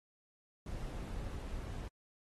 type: noise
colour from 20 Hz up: brown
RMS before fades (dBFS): -42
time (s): 0.66-1.88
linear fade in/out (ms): 2
effects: AAC 32 kbps